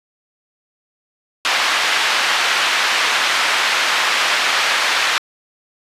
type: band-pass noise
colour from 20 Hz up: pink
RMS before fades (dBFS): -17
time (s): 1.45-5.18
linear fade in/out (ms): 0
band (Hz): 1200 to 3900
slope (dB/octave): 12
effects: resampled to 32000 Hz